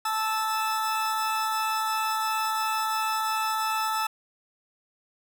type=tone pair together; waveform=40% pulse; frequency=876.3 / 1313 Hz; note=A5 / E6; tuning=-7 / -7 cents; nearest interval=perfect fifth; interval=700 cents; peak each=-27 dBFS; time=0.05-4.07 s; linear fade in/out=5 ms; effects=none